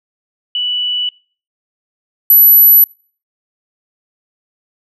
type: tone pair in turn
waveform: sine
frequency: 2960 / 11840 Hz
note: F#7 / F#9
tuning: 0 / 0 cents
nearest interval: 2 octaves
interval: 2400 cents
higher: second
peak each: -14 / -3 dBFS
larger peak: second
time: 0.55-1.09 / 2.3-2.84 s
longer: neither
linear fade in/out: 2 ms
effects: noise-tail reverb RT60 0.4 s tail -24 dB re dry